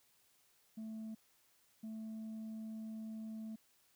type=tone bursts at uneven times; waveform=sine; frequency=220 Hz; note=A3; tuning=in tune; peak=-40 dBFS; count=2; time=0.77-1.15 / 1.83-3.56 s; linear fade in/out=10 ms; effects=tanh soft clip ceiling -42 dBFS + white hiss -72 dBFS RMS until 3.95 s